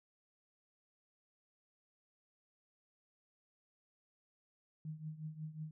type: tone with tremolo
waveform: sine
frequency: 155.56 Hz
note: D#3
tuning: in tune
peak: -39 dBFS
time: 4.85-5.71 s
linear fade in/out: 2 ms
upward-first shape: triangle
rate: 5.5 Hz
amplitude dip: 85%
effects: none

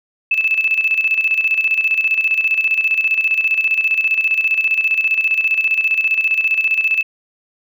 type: tone with tremolo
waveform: sine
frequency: 2621 Hz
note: E7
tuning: 11 cents flat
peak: -11 dBFS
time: 0.31-7.03 s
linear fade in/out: 5 ms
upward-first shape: square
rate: 15 Hz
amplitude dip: 60%
effects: none

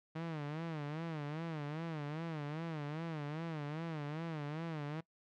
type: tone with vibrato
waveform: sawtooth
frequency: 155.56 Hz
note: D#3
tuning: in tune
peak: -35 dBFS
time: 0.15-5.01 s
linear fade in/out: 10 ms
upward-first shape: sine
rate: 2.5 Hz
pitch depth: 130 cents each way
effects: noise-tail reverb RT60 0.1 s tail -22 dB re dry + low-pass 3000 Hz 12 dB/octave

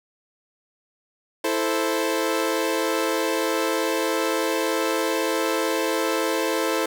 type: chord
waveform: sawtooth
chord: A minor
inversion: second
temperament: equal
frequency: 329.6 / 440 / 523.3 Hz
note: E4 / A4 / C5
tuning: 0 / 0 / 0 cents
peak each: -22 dBFS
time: 1.44-6.86 s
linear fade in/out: 5 ms
effects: none

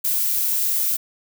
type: noise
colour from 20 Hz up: violet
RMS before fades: -21 dBFS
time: 0.04-0.97 s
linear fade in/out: 10 ms
effects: none

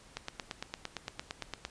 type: click train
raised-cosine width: 0.2 ms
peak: -19 dBFS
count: 14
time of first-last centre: 0.17-1.651 s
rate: 8.78 Hz
effects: pink hiss -57 dBFS RMS until 1.7 s + resampled to 22050 Hz

